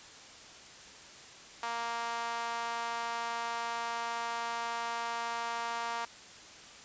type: tone with high-pass filter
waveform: sawtooth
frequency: 233.2 Hz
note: A#3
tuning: 1 cent sharp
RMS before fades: -36 dBFS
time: 1.63-6.05 s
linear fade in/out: 2 ms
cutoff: 930 Hz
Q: 2.5
effects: white hiss -51 dBFS RMS until 6.84 s + resampled to 16000 Hz